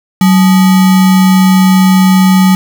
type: tone with sample-and-hold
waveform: sine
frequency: 187.5 Hz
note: F#3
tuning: 23 cents sharp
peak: -3 dBFS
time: 0.21-2.55 s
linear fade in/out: 2 ms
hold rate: 1050 Hz
effects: none